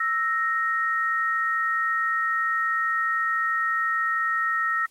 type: tone pair together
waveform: sine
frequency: 1318.5 / 1864.6 Hz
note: E6 / A#6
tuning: 0 / 0 cents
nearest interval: tritone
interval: 600 cents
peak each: -24 dBFS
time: 0-4.86 s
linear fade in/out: 5 ms
effects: white hiss -60 dBFS RMS until 4.9 s + MP3 64 kbps